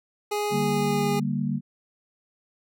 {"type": "tone with pitch glide", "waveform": "25% pulse", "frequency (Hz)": [415.3, 409.1], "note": ["G#4", "G#4"], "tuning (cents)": [0, -26], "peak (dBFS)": -21, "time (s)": [0.31, 1.2], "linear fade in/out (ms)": 10, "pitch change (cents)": -26, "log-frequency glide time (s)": [0.48, 1.07]}
{"type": "chord", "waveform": "sine", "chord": "G minor", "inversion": "second", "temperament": "equal", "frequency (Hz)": [146.83, 196, 233.1], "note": ["D3", "G3", "Bb3"], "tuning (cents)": [0, 0, 0], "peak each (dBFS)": -28, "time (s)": [0.5, 1.61], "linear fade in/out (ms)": 50}
{"effects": []}